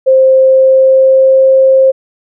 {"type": "tone with pitch glide", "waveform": "sine", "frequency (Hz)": [526, 530.3], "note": ["C5", "C5"], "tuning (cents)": [9, 23], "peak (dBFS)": -3, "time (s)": [0.06, 1.92], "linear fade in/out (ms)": 20, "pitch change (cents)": 14, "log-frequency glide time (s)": [0.36, 1.46], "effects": []}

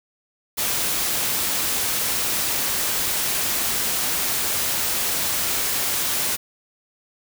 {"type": "noise", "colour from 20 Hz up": "white", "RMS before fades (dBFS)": -23, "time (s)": [0.57, 6.37], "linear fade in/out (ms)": 20, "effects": []}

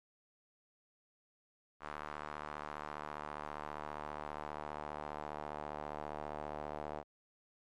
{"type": "tone with band-pass filter sweep", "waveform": "sawtooth", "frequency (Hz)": 74.9, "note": "D2", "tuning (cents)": 35, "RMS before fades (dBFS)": -44, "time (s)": [1.8, 7.04], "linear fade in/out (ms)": 50, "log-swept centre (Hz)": [1200, 720], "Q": 1.9, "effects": ["MP3 64 kbps"]}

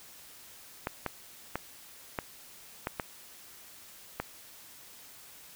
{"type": "clicks", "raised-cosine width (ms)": 0.5, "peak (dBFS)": -16, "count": 7, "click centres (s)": [0.871, 1.063, 1.556, 2.188, 2.871, 2.998, 4.2], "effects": ["white hiss -52 dBFS RMS until 5.55 s"]}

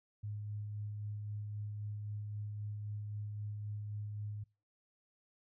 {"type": "tone with tremolo", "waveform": "sine", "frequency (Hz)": 104.5, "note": "G#2", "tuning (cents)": 11, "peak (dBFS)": -38, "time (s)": [0.23, 4.44], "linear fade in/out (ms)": 10, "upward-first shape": "sine", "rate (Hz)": 3.8, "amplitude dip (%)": 25, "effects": ["noise-tail reverb RT60 0.3 s tail -25 dB re dry"]}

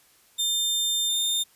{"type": "tone with pitch glide", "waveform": "sawtooth", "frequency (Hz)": [3600, 3627], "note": ["A7", "A#7"], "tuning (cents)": [39, -48], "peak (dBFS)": -20, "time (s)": [0.38, 1.44], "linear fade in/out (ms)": 20, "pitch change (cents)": 13, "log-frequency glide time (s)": [1.07, 1.17], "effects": ["white hiss -59 dBFS RMS until 1.55 s", "resampled to 32000 Hz"]}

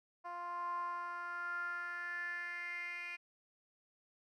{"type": "tone with band-pass filter sweep", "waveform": "10% pulse", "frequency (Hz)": 349.2, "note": "F4", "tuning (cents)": 0, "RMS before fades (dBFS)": -42, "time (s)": [0.24, 3.17], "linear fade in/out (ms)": 20, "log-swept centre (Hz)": [880, 2400], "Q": 7, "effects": []}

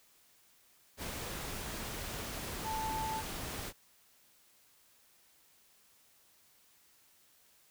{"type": "tone in noise", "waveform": "sine", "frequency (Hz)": 880, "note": "A5", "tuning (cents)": 0, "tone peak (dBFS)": -35, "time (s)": [2.63, 3.23], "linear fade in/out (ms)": 50, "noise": "pink", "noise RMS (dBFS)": -41, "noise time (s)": [0.97, 3.73], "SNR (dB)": 3, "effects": ["white hiss -66 dBFS RMS until 7.7 s"]}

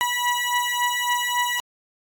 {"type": "beating tone pair", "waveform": "20% pulse", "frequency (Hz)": [973, 976.6], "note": ["B5", "B5"], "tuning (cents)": [-26, -20], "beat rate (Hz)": 3.6, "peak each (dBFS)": -19, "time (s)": [0.01, 1.6], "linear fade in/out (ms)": 0, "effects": ["AAC 64 kbps"]}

